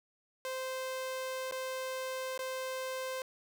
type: tone with dropouts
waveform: sawtooth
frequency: 520 Hz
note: C5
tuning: 11 cents flat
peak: -32 dBFS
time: 0.45-3.22 s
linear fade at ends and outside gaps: 1 ms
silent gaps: 1.512-1.522 / 2.377-2.391 s
effects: none